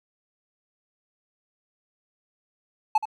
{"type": "tone with echo", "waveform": "triangle", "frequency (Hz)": 863, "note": "A5", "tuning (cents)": -34, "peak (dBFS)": -14, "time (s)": [2.95, 2.98], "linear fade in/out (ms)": 5, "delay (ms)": 75, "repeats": 1, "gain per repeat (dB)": -11, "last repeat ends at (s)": 3.055, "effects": []}